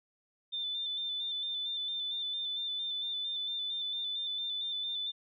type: tone with vibrato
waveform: sine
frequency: 3548 Hz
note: A7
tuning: 14 cents sharp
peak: -33 dBFS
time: 0.52-5.12 s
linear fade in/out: 20 ms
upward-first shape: square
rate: 4.4 Hz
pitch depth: 24 cents each way
effects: none